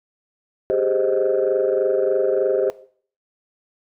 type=chord; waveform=sine; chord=Ab major seventh; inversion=third; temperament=equal; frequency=392 / 415.3 / 523.3 / 622.3 Hz; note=G4 / Ab4 / C5 / Eb5; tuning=0 / 0 / 0 / 0 cents; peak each=-20 / -23 / -20 / -23 dBFS; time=0.7-2.7 s; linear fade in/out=0 ms; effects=noise-tail reverb RT60 0.5 s tail -17 dB re dry + tanh soft clip ceiling -10 dBFS